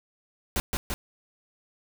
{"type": "noise with echo", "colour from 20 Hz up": "pink", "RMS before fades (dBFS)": -26, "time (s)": [0.56, 0.6], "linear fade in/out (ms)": 0, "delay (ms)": 170, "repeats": 2, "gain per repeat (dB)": -2, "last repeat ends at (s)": 0.94, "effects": []}